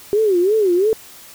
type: tone with vibrato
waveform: sine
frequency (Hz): 392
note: G4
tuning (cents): 0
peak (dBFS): -12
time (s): 0.13-0.93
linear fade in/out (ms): 0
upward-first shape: sine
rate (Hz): 2.9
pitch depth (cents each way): 210
effects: white hiss -41 dBFS RMS until 1.34 s